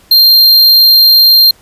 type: tone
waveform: square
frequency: 4186 Hz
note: C8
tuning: in tune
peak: -3 dBFS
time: 0.11-1.51 s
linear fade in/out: 5 ms
effects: pink hiss -45 dBFS RMS until 1.61 s + resampled to 32000 Hz